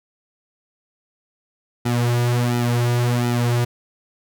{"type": "tone with flanger", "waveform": "sawtooth", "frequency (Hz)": 120.7, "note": "B2", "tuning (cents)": -39, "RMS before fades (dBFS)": -19, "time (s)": [1.85, 3.65], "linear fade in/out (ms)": 10, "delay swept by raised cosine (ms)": [1.8, 4.6], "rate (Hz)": 1.4, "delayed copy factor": -0.85, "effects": []}